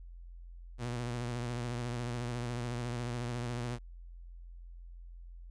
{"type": "tone with vibrato", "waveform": "sawtooth", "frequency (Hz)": 120.7, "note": "B2", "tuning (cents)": -39, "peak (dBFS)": -31, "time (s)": [0.78, 3.79], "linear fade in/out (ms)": 50, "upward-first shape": "triangle", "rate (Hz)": 14, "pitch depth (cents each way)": 58, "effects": ["added 43 Hz sine -46 dBFS peak until 5.5 s", "resampled to 22050 Hz"]}